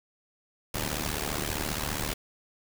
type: noise with amplitude modulation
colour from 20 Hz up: pink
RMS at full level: -28 dBFS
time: 0.74-2.14 s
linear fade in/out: 5 ms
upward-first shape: sine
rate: 75 Hz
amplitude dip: 85%
effects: none